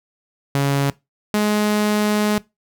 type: tone pair in turn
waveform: sawtooth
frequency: 139.7 / 210.1 Hz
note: C#3 / G#3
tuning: +14 / +20 cents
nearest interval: perfect fifth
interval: 706 cents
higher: second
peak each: -12 dBFS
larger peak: neither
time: 0.55-0.9 / 1.34-2.38 s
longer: second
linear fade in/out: 0 ms
effects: noise-tail reverb RT60 0.2 s tail -20 dB re dry